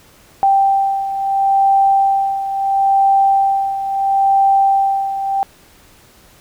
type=beating tone pair; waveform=sine; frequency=784 / 784.74 Hz; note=G5 / G5; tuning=0 / +2 cents; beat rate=0.74 Hz; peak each=-12 / -18 dBFS; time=0.43-5.43 s; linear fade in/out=0 ms; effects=pink hiss -47 dBFS RMS until 6.4 s